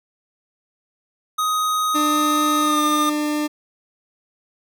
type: tone with pitch glide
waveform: square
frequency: 1253 to 1210.3 Hz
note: D#6 to D#6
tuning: +12 to -48 cents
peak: -19 dBFS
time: 1.38-3.1 s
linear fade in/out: 10 ms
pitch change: -60 cents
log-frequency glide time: 2.59-2.8 s
type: tone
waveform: 40% pulse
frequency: 299.3 Hz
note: D4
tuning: 33 cents sharp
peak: -19 dBFS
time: 1.94-3.48 s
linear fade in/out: 20 ms
effects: none